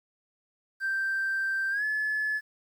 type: tone with pitch glide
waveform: triangle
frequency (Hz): 1568 to 1719.8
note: G6 to A6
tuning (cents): 0 to -40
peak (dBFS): -23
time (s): 0.8-2.41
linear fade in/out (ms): 50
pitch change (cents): +160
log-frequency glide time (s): 1.7-1.84
effects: tanh soft clip ceiling -23 dBFS + 10-bit